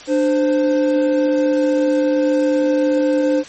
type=tone pair together; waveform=triangle; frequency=297.4 / 519.8 Hz; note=D4 / C5; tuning=+22 / -11 cents; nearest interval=minor seventh; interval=967 cents; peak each=-14 dBFS; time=0.07-3.44 s; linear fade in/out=50 ms; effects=white hiss -37 dBFS RMS until 3.48 s + MP3 32 kbps